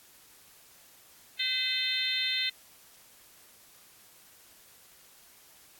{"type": "harmonic tone with a mistuned harmonic", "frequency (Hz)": 516, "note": "C5", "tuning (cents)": -24, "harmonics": [3, 4, 5, 6, 7, 8], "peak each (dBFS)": [-42, -34, -37, -36, -31, -34], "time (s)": [1.39, 2.5], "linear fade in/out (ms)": 10, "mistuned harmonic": 4, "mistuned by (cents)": -23, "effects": ["white hiss -57 dBFS RMS until 5.79 s", "AAC 64 kbps"]}